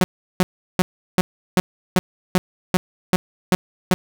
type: tone bursts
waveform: sawtooth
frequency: 183.4 Hz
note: F#3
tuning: 15 cents flat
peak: -9 dBFS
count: 11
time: 0.01-3.94 s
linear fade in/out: 0 ms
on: 30 ms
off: 360 ms
effects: none